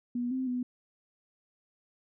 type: tone with pitch steps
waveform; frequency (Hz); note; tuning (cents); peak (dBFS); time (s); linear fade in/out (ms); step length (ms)
sine; 243 / 260 / 248.4; B3 / C4 / B3; -28 / -11 / +10; -29; 0.15-0.63; 5; 160
effects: none